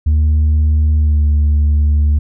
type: tone with pitch glide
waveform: sine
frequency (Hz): 76.4 to 74.1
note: D#2 to D2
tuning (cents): -31 to +16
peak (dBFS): -6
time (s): 0.06-2.19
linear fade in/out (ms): 10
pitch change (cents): -53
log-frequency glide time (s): 0.98-1.25
effects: tanh soft clip ceiling -8 dBFS